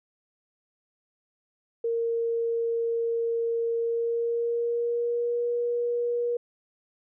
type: tone with pitch glide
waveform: sine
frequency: 462.7 to 478.2 Hz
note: A#4 to A#4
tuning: -13 to +44 cents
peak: -24 dBFS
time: 1.84-6.37 s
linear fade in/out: 5 ms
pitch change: +57 cents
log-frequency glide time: 3.77-5.48 s
effects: none